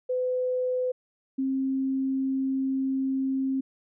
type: tone pair in turn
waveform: sine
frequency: 505 / 266.6 Hz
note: B4 / C4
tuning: +39 / +33 cents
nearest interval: major seventh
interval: 1106 cents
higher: first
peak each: -24 dBFS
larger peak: neither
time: 0.09-0.92 / 1.38-3.61 s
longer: second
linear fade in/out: 10 ms
effects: none